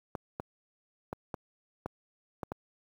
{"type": "clicks", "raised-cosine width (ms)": 1, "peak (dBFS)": -21, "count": 7, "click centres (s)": [0.152, 0.399, 1.129, 1.342, 1.86, 2.432, 2.519], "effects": ["high-pass 60 Hz 12 dB/octave", "9-bit"]}